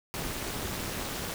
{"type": "noise with amplitude modulation", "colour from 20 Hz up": "pink", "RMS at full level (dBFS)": -31, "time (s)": [0.14, 1.34], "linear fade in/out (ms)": 0, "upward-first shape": "sine", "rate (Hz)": 298, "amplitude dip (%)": 95, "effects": []}